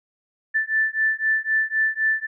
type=beating tone pair; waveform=sine; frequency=1760 / 1763.9 Hz; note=A6 / A6; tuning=0 / +4 cents; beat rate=3.9 Hz; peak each=-22 dBFS; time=0.54-2.27 s; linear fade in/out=20 ms; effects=none